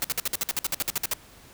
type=noise bursts; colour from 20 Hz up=white; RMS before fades=-26 dBFS; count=15; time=0.02-1.135 s; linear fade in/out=0 ms; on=23 ms; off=55 ms; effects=pink hiss -51 dBFS RMS until 1.53 s